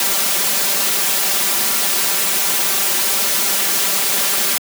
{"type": "noise with comb filter", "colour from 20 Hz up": "white", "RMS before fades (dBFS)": -17, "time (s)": [0, 4.58], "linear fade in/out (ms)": 2, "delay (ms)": 5.1, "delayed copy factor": 0.8, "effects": ["high-pass 200 Hz 12 dB/octave"]}